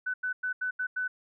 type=tone bursts at uneven times; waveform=sine; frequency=1500 Hz; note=F#6; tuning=23 cents sharp; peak=-28 dBFS; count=6; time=0.06-0.14 / 0.23-0.33 / 0.43-0.53 / 0.61-0.71 / 0.79-0.87 / 0.96-1.08 s; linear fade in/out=10 ms; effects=none